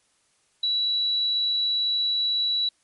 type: tone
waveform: sine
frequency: 3926 Hz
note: B7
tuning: 11 cents flat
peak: -21 dBFS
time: 0.63-2.69 s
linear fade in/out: 5 ms
effects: white hiss -66 dBFS RMS until 2.83 s + MP3 48 kbps